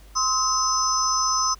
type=tone cluster; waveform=sine; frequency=1044 / 1279 / 5160 / 6080 Hz; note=C6 / D#6 / E8 / F#8; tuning=-4 / +47 / -38 / +46 cents; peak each=-25 dBFS; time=0.15-1.55 s; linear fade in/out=20 ms; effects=added 50 Hz sine -45 dBFS peak until 1.59 s + pink hiss -54 dBFS RMS until 1.59 s